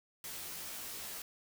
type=noise with comb filter; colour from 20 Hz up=white; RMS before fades=-44 dBFS; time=0.24-1.22 s; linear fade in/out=2 ms; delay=16 ms; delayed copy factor=-1; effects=none